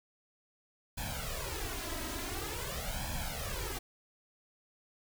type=noise with flanger; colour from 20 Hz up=pink; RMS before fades=-38 dBFS; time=0.97-3.79 s; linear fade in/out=10 ms; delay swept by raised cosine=1.2 to 3.1 ms; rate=0.47 Hz; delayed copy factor=+0.95; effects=none